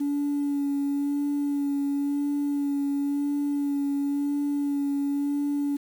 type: tone with vibrato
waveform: sine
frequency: 284.6 Hz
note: C#4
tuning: 46 cents sharp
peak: -22 dBFS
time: 0-5.77 s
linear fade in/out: 10 ms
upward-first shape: sine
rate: 0.96 Hz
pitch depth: 18 cents each way
effects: tanh soft clip ceiling -20 dBFS + 8-bit